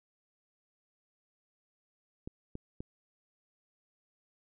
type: clicks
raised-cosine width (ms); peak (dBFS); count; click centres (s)
3; -27; 3; 2.275 / 2.554 / 2.805
effects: none